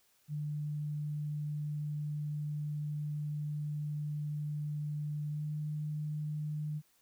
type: tone with pitch glide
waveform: sine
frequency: 149 to 151.08 Hz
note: D3 to D3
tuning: +25 to +49 cents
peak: -34 dBFS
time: 0.28-6.82 s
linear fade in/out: 50 ms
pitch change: +24 cents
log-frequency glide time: 5.3-5.48 s
effects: white hiss -70 dBFS RMS until 7.01 s